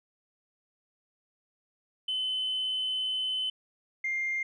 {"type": "tone pair in turn", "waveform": "sine", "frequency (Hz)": [3039, 2109], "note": ["F#7", "C7"], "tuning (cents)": [46, 13], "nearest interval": "tritone", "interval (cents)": 633, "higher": "first", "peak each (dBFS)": -27, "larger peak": "neither", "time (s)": [[2.08, 3.5], [4.04, 4.43]], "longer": "first", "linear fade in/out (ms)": 5, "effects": ["tanh soft clip ceiling -24 dBFS"]}